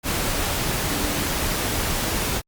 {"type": "tone in noise", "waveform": "sine", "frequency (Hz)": 294.1, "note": "D4", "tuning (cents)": 3, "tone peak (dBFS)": -32, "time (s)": [0.86, 1.3], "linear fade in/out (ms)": 50, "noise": "pink", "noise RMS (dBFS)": -24, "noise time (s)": [0.03, 2.42], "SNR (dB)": -11, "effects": ["Opus 48 kbps"]}